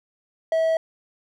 triangle tone, 648 Hz, E5, 30 cents flat, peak -16 dBFS, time 0.52-0.77 s, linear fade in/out 2 ms, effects none

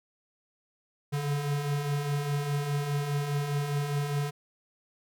square beating tone pair, 140 / 144.9 Hz, C#3 / D3, +18 / -23 cents, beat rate 4.9 Hz, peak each -37 / -29 dBFS, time 1.12-4.31 s, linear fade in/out 20 ms, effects none

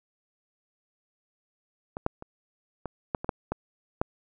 clicks, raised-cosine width 1 ms, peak -20 / -10 / -26 / -19 / -12 / -20 / -11 / -14 / -10 dBFS, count 9, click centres 1.969 / 2.064 / 2.224 / 2.857 / 3.148 / 3.245 / 3.292 / 3.52 / 4.015 s, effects none

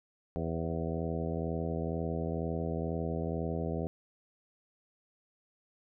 harmonic tone with a mistuned harmonic, 82.1 Hz, E2, 6 cents flat, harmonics 1 / 2 / 3 / 4 / 5 / 6 / 7 / 8 / 9, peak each -38 / -36 / -40 / -42 / -40 / -41 / -45 / -43 / -47 dBFS, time 0.36-3.87 s, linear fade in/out 0 ms, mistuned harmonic 7, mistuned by -37 cents, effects none

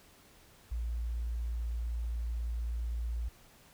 sine tone, 58 Hz, A#1, 8 cents flat, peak -32 dBFS, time 0.71-3.29 s, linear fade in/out 10 ms, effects pink hiss -60 dBFS RMS until 3.73 s

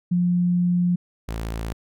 sine / sawtooth tone pair in turn, 176.8 / 55.69 Hz, F3 / A1, +22 / +22 cents, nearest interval octave + minor sixth, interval 2000 cents, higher first, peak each -17 / -23 dBFS, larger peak first, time 0.11-0.96 / 1.28-1.73 s, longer first, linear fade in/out 10 ms, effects none

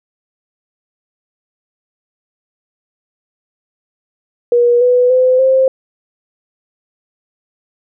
sine tone with pitch steps, 480.1 / 495 / 510.4 / 526.3 Hz, B4 / B4 / C5 / C5, -49 / +4 / -43 / +10 cents, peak -7 dBFS, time 4.52-5.68 s, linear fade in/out 2 ms, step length 290 ms, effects none

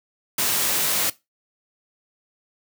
white noise, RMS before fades -22 dBFS, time 0.38-1.1 s, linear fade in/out 5 ms, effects noise-tail reverb RT60 0.2 s tail -18 dB re dry + high-pass 100 Hz 12 dB/octave

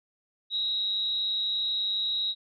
sine tone with amplitude modulation, 3833 Hz, A#7, 47 cents sharp, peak -23 dBFS, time 0.5-2.35 s, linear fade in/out 50 ms, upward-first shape sine, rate 203 Hz, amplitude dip 60%, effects none

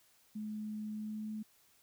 sine tone with pitch glide, 213.4 to 215.3 Hz, G#3 to A3, +47 to -37 cents, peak -38 dBFS, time 0.35-1.43 s, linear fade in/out 10 ms, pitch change +16 cents, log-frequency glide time 0.92-1.29 s, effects white hiss -68 dBFS RMS until 1.82 s

